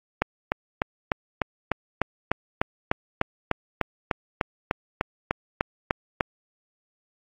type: click train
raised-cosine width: 0.5 ms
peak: -6 dBFS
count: 21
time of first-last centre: 0.22-6.208 s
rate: 3.34 Hz
effects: AAC 64 kbps